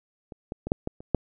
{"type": "clicks", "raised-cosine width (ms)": 2, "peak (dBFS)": [-26, -19, -19, -8, -15, -29, -7], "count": 7, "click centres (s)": [0.322, 0.521, 0.67, 0.719, 0.874, 1.005, 1.147], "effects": []}